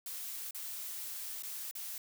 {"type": "noise with dropouts", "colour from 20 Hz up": "blue", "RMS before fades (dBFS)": -42, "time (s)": [0.06, 1.98], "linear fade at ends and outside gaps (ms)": 2, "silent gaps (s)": [[0.509, 0.547], [1.424, 1.433], [1.712, 1.752]], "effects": []}